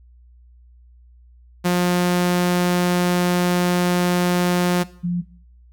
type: tone pair in turn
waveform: sawtooth / sine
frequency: 177.7 / 175.56 Hz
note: F3 / F3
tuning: +30 / +9 cents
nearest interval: unison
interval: 21 cents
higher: first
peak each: -12 / -19 dBFS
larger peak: first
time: 1.64-4.84 / 5.03-5.22 s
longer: first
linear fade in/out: 20 ms
effects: noise-tail reverb RT60 0.6 s tail -19 dB re dry + added 60 Hz sine -46 dBFS peak until 5.72 s